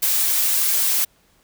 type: noise with flanger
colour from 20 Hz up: blue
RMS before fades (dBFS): -19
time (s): 0.02-1.05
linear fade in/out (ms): 10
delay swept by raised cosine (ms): 1.8 to 5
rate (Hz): 3.6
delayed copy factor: +0.6
effects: pink hiss -59 dBFS RMS until 1.43 s